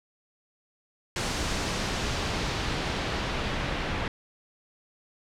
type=noise with low-pass filter sweep; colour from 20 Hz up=pink; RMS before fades=-30 dBFS; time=1.16-4.08 s; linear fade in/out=2 ms; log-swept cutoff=7100 to 2800 Hz; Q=0.99; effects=none